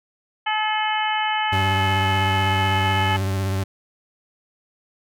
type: harmonic tone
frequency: 430 Hz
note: A4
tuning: 40 cents flat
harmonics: 2 / 3 / 4 / 5 / 6 / 7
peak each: -22 / -30 / -28 / -29 / -33 / -28 dBFS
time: 0.46-3.17 s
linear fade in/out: 10 ms
type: tone with vibrato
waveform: 40% pulse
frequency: 96.4 Hz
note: G2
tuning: 28 cents flat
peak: -20 dBFS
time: 1.52-3.64 s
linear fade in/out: 10 ms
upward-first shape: sine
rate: 16 Hz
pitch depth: 37 cents each way
effects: none